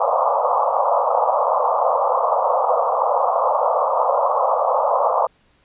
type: band-pass noise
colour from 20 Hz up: pink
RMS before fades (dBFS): -18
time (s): 0-5.27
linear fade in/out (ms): 5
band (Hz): 500 to 1200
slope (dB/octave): 96
effects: pink hiss -59 dBFS RMS until 5.64 s + resampled to 8000 Hz